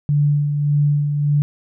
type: tone with tremolo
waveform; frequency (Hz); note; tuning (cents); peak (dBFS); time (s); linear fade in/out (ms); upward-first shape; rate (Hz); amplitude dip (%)
sine; 146; D3; -10; -12; 0.09-1.42; 0; sine; 1.7; 45
effects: none